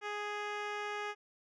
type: tone with low-pass filter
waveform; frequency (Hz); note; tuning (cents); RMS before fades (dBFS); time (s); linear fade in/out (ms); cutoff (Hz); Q
10% pulse; 415.3; G#4; 0; -39; 0.01-1.15; 50; 3800; 0.71
effects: none